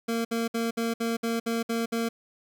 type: tone bursts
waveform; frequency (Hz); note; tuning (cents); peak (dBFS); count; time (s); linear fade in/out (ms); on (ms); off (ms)
25% pulse; 230; A#3; -23; -22; 9; 0.08-2.09; 10; 170; 60
effects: none